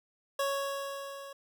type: tone with level ramp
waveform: 25% pulse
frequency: 554.4 Hz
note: C#5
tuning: in tune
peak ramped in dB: -24 to -40 dBFS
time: 0.39-1.33 s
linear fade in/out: 5 ms
effects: none